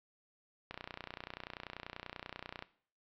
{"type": "click train", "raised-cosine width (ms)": 0.3, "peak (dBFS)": -26, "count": 59, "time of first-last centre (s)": [0.71, 2.624], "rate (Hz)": 30.3, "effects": ["noise-tail reverb RT60 0.5 s tail -17 dB re dry", "low-pass 5000 Hz 12 dB/octave"]}